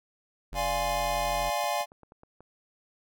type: tone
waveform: square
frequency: 46.25 Hz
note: F#1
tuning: in tune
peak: -36 dBFS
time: 0.52-1.5 s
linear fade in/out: 10 ms
type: chord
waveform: square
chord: D half-diminished seventh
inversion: none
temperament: equal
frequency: 587.3 / 698.5 / 830.6 / 1046.5 Hz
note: D5 / F5 / Ab5 / C6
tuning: 0 / 0 / 0 / 0 cents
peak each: -34 / -32 / -32 / -36 dBFS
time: 0.54-1.86 s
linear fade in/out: 50 ms
type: clicks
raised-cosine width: 1 ms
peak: -37 dBFS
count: 9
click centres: 1.319 / 1.499 / 1.641 / 1.809 / 1.919 / 2.033 / 2.121 / 2.234 / 2.406 s
effects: none